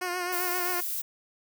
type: tone with vibrato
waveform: 10% pulse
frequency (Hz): 358.4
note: F4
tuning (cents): +45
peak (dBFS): -21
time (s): 0.01-0.81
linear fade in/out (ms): 10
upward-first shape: triangle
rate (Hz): 7.6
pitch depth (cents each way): 47
type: noise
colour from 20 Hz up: violet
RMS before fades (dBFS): -32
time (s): 0.32-1.02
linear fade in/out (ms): 10
effects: none